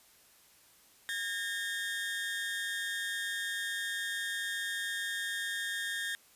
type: tone pair together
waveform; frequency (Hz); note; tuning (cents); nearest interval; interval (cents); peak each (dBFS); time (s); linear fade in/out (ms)
30% pulse; 1628 / 1822.3; G#6 / A#6; -35 / -40; major second; 195; -35 / -33; 1.09-6.15; 0
effects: white hiss -62 dBFS RMS until 6.35 s + resampled to 32000 Hz